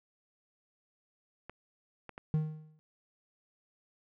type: clicks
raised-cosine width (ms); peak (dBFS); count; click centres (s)
0.5; -29; 3; 1.496 / 2.093 / 2.179
type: tone with exponential decay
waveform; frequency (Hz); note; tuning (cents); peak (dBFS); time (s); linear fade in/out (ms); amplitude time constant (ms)
triangle; 155.1; D#3; -5; -22; 2.34-2.79; 0; 97
effects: none